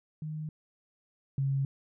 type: tone pair in turn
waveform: sine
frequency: 154.5 / 136.72 Hz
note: D#3 / C#3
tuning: -12 / -24 cents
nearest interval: major second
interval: 212 cents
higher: first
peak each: -34 / -26 dBFS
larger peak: second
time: 0.22-0.49 / 1.38-1.65 s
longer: neither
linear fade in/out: 2 ms
effects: none